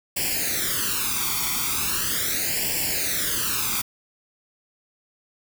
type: noise with flanger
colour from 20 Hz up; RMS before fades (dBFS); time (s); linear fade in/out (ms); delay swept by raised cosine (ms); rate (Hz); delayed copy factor
white; -25; 0.16-3.82; 10; 0.39 to 0.89; 0.39; +0.85
effects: none